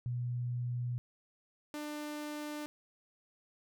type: tone pair in turn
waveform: sine / sawtooth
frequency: 122.2 / 298.3 Hz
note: B2 / D4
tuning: -18 / +27 cents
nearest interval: octave + minor third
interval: 1545 cents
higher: second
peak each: -33 / -35 dBFS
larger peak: first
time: 0.06-0.98 / 1.74-2.66 s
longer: neither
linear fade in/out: 0 ms
effects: none